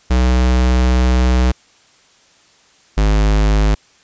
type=tone pair in turn; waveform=square; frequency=62.6 / 51.93 Hz; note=B1 / G#1; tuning=+24 / +1 cents; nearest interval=minor third; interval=323 cents; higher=first; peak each=-11 / -11 dBFS; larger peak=neither; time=0.1-1.52 / 2.97-3.75 s; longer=first; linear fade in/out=10 ms; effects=white hiss -51 dBFS RMS until 4.03 s + resampled to 16000 Hz